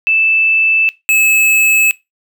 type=tone pair in turn; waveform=sine / square; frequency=2637 / 2595 Hz; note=E7 / E7; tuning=0 / -28 cents; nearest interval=unison; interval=28 cents; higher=first; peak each=-9 dBFS; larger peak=neither; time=0.07-0.89 / 1.09-1.91 s; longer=neither; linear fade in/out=0 ms; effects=noise-tail reverb RT60 0.2 s tail -19 dB re dry